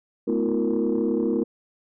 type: tone cluster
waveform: sine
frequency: 217.6 / 249.7 / 318.6 / 355.1 / 464.5 Hz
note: A3 / B3 / D#4 / F4 / A#4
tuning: -19 / +19 / +41 / +29 / -6 cents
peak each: -26 dBFS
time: 0.27-1.44 s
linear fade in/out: 10 ms
effects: tanh soft clip ceiling -14 dBFS